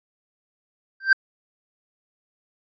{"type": "tone with exponential growth", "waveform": "triangle", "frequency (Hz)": 1568, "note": "G6", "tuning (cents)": 0, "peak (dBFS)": -7, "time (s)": [1, 1.13], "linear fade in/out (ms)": 5, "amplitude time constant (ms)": 28, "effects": ["resampled to 16000 Hz"]}